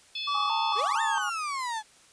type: harmonic tone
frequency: 864 Hz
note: A5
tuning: 32 cents flat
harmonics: 3 / 4 / 5 / 6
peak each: -38 / -33 / -40 / -42 dBFS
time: 0.15-0.81 s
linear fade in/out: 5 ms
type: tone with vibrato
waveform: triangle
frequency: 1017 Hz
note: C6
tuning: 50 cents flat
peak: -25 dBFS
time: 0.27-1.19 s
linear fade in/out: 10 ms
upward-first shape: square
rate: 2.2 Hz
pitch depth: 210 cents each way
type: chord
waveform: sine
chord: Ab suspended fourth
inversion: none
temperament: equal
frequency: 830.6 / 1108.7 / 1244.5 Hz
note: Ab5 / Db6 / Eb6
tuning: 0 / 0 / 0 cents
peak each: -34 dBFS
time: 0.34-1.3 s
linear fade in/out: 10 ms
type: exponential two-way sweep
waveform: 35% pulse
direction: up then down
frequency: 371.4 to 1824 to 842 Hz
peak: -28 dBFS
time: 0.75-1.83 s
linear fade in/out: 50 ms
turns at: 1.01 s
effects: white hiss -57 dBFS RMS until 2.12 s + resampled to 22050 Hz